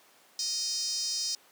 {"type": "tone with high-pass filter", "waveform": "5% pulse", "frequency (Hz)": 622, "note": "D#5", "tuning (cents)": -1, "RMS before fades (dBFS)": -32, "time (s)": [0.39, 1.35], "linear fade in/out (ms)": 2, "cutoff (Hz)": 5200, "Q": 5.2, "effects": ["pink hiss -59 dBFS RMS until 1.51 s", "high-pass 400 Hz 12 dB/octave"]}